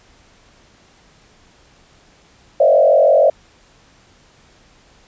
sine tone with frequency modulation, 598 Hz, D5, 31 cents sharp, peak -8 dBFS, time 2.6-3.3 s, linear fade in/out 5 ms, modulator 46.4 Hz, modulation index 1.6, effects pink hiss -51 dBFS RMS until 5.07 s + resampled to 16000 Hz

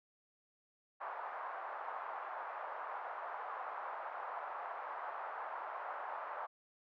white band-pass noise, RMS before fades -44 dBFS, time 1-6.47 s, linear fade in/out 20 ms, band 680 to 1200 Hz, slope 24 dB/octave, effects none

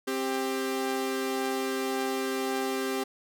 sawtooth tone pair together, 264.2 / 395.4 Hz, C4 / G4, +17 / +15 cents, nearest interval perfect fifth, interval 698 cents, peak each -28 / -26 dBFS, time 0.07-3.04 s, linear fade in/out 10 ms, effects none

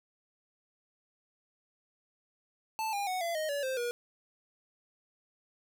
square tone with pitch steps, 880 / 807 / 740 / 678.6 / 622.3 / 570.6 / 523.3 / 479.8 Hz, A5 / G#5 / F#5 / F5 / D#5 / C#5 / C5 / A#4, 0 / -50 / 0 / -50 / 0 / +50 / 0 / +50 cents, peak -32 dBFS, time 2.79-3.91 s, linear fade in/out 0 ms, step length 140 ms, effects none

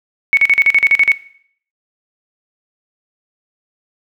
sine tone bursts, 2217 Hz, C#7, in tune, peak -6 dBFS, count 10, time 0.33-1.118 s, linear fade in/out 0 ms, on 41 ms, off 42 ms, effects noise-tail reverb RT60 0.6 s tail -18 dB re dry

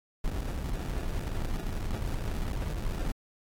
brown noise with sample-and-hold, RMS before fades -32 dBFS, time 0.24-3.12 s, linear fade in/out 5 ms, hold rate 1050 Hz, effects AAC 48 kbps

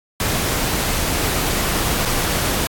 pink noise with dropouts, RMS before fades -20 dBFS, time 0.2-2.67 s, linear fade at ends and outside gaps 1 ms, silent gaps 2.052-2.055 s, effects AAC 64 kbps

